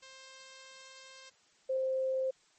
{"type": "tone pair in turn", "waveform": ["5% pulse", "sine"], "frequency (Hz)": [528, 524.7], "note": ["C5", "C5"], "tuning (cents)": [16, 5], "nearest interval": "unison", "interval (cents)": 11, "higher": "first", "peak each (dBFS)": [-39, -29], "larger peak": "second", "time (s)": [[0.02, 1.3], [1.69, 2.31]], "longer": "first", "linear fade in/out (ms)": 10, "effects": ["white hiss -67 dBFS RMS until 2.58 s", "MP3 32 kbps"]}